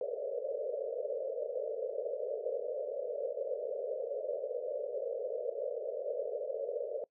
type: band-pass noise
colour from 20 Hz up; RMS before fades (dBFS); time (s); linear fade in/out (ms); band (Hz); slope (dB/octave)
white; -37; 0.01-7.04; 2; 440 to 600; 96
effects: noise-tail reverb RT60 0.1 s tail -22 dB re dry